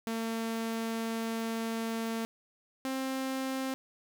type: tone pair in turn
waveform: sawtooth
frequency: 226.5 / 264.4 Hz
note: A#3 / C4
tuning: -50 / +18 cents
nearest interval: minor third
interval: 268 cents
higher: second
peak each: -28 dBFS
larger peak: neither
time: 0.07-2.25 / 2.85-3.74 s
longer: first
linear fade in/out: 0 ms
effects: none